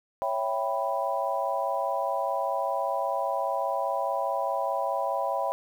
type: chord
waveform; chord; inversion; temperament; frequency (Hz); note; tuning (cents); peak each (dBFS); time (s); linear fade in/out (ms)
sine; C# half-diminished seventh; none; equal; 554.4 / 659.3 / 784 / 987.8; C#5 / E5 / G5 / B5; 0 / 0 / 0 / 0; -31; 0.22-5.52; 0
effects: 9-bit